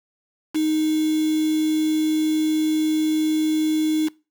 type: tone with quantisation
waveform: sine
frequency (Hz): 311.1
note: D#4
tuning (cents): 0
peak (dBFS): -18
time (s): 0.54-4.09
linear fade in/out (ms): 20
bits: 5
effects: noise-tail reverb RT60 0.3 s tail -23 dB re dry